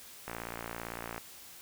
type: click train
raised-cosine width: 0.5 ms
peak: -23 dBFS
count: 53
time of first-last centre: 0.28-1.18 s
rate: 57.8 Hz
effects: white hiss -51 dBFS RMS until 1.61 s